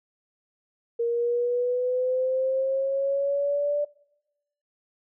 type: exponential sweep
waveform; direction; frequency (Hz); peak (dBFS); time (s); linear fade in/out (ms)
sine; up; 466.2 to 587.3; -22; 0.99-3.85; 10
effects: noise-tail reverb RT60 0.9 s tail -23 dB re dry